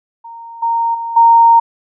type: tone with level steps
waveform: sine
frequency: 925 Hz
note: A#5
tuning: 14 cents flat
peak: -29 / -12 / -19 / -4 dBFS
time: 0.24-1.6 s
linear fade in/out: 10 ms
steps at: 0.62 / 0.94 / 1.16 s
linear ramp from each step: 10 ms
effects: none